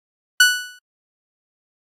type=tone with exponential decay; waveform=sawtooth; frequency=1480 Hz; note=F#6; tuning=in tune; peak=-3 dBFS; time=0.4-0.79 s; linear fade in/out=5 ms; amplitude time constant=84 ms; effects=low-pass 12000 Hz 12 dB/octave + AAC 64 kbps